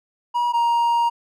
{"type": "tone pair in turn", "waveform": "triangle", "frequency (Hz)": [960, 939.7], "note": ["B5", "A#5"], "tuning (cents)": [-49, 14], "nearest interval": "unison", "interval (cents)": 37, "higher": "first", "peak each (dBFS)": [-16, -14], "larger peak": "second", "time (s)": [[0.34, 0.53], [0.53, 1.1]], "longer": "second", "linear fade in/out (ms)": 20, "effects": []}